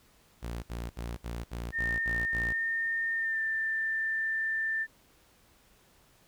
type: tone bursts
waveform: sawtooth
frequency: 58.3 Hz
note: A#1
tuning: 1 cent sharp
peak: -31 dBFS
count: 8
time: 0.42-2.534 s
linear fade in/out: 20 ms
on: 210 ms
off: 62 ms
type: tone with pitch glide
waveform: sine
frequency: 1821 to 1782.5 Hz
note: A#6 to A6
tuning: -41 to +22 cents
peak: -28 dBFS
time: 1.72-4.87 s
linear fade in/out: 50 ms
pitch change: -37 cents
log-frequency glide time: 3.15-3.41 s
effects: pink hiss -63 dBFS RMS until 6.27 s